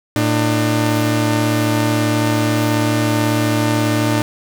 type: tone pair together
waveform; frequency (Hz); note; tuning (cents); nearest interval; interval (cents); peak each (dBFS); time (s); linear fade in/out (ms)
sawtooth; 112.84 / 300.2; A2 / D4; +44 / +38; octave + perfect fourth; 1694; -13; 0.16-4.22; 0
effects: none